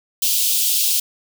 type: high-pass noise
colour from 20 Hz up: white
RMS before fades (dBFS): -18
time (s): 0.22-1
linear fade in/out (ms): 5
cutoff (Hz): 2800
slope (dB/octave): 48
effects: none